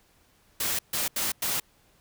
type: noise bursts at uneven times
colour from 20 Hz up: white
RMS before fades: -28 dBFS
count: 4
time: 0.6-0.79 / 0.93-1.08 / 1.16-1.32 / 1.42-1.6 s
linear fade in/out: 5 ms
effects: pink hiss -63 dBFS RMS until 2 s